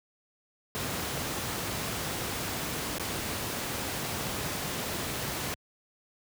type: noise with dropouts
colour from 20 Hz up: pink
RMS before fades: -33 dBFS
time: 0.75-5.54 s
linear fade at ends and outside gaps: 0 ms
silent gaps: 2.983-2.997 s
effects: high-pass 80 Hz 12 dB/octave